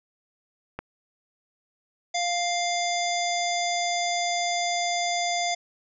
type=click; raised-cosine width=0.5 ms; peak=-17 dBFS; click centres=0.79 s
type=harmonic tone; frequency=699 Hz; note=F5; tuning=1 cent sharp; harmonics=1 / 3 / 5 / 7 / 9 / 10; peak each=-26 / -31 / -33 / -34 / -36 / -36 dBFS; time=2.14-5.55 s; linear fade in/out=10 ms
effects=none